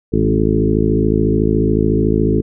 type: harmonic tone with a mistuned harmonic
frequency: 53.9 Hz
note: A1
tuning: 35 cents flat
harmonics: 1 / 2 / 3 / 4 / 5 / 6 / 7 / 8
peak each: -20 / -20 / -20 / -20 / -20 / -20 / -20 / -20 dBFS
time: 0.12-2.42 s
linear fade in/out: 20 ms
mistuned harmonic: 4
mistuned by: -24 cents
effects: none